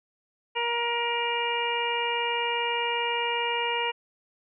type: harmonic tone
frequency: 472.5 Hz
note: A#4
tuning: 23 cents sharp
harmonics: 1 / 2 / 3 / 4 / 5 / 6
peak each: -32 / -29 / -40 / -36 / -32 / -31 dBFS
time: 0.55-3.92 s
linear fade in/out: 20 ms
effects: none